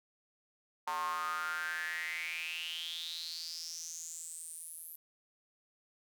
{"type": "tone with high-pass filter sweep", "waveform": "square", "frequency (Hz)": 82.41, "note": "E2", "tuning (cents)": 0, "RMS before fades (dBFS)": -40, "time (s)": [0.87, 4.96], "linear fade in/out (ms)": 5, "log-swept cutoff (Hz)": [950, 12000], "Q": 8.2, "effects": []}